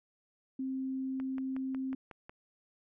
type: tone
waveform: sine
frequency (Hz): 263.8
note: C4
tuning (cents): +14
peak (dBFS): -33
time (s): 0.59-1.95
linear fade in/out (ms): 5
type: click train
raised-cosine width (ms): 0.5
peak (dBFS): -32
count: 7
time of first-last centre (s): 1.2-2.295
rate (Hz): 5.48
effects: none